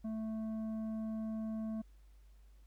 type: tone with tanh clipping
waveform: sine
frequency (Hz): 220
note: A3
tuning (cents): 0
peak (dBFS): -38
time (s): 0.04-1.82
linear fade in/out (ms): 10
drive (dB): 8
effects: added 50 Hz sine -57 dBFS peak until 2.66 s + pink hiss -75 dBFS RMS until 2.66 s